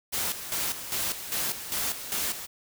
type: noise with tremolo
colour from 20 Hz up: white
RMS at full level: -29 dBFS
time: 0.12-2.47 s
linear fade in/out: 20 ms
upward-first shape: square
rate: 2.5 Hz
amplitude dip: 65%
effects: none